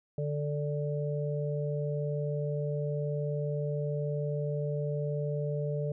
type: harmonic tone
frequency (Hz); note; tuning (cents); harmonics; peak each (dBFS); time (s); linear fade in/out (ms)
146.83; D3; 0; 1 / 3 / 4; -31 / -36 / -37; 0.18-5.92; 2
effects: none